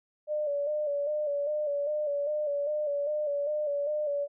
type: tone with vibrato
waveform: sine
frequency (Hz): 587.3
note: D5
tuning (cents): 0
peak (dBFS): -27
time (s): 0.27-4.28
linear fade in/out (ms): 50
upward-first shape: square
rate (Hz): 2.5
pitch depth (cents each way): 45
effects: none